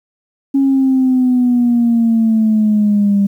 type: exponential sweep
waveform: sine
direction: down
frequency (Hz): 275.5 to 198.3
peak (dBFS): -8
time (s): 0.54-3.27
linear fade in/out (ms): 10
effects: tanh soft clip ceiling -5 dBFS + 8-bit